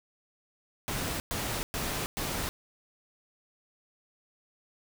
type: noise bursts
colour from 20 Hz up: pink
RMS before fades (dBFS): -33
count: 4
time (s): 0.88-2.49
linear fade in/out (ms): 0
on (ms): 320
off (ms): 110
effects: none